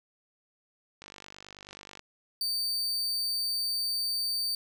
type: click train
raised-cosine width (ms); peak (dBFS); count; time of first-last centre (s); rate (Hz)
0.2; -28; 49; 1.02-1.994; 49.3
type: tone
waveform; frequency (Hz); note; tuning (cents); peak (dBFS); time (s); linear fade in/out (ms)
40% pulse; 4600; D8; -37; -27; 2.41-4.55; 2
effects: none